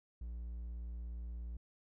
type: tone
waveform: triangle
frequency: 58.5 Hz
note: A#1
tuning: 7 cents sharp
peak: -39 dBFS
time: 0.21-1.57 s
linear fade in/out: 5 ms
effects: none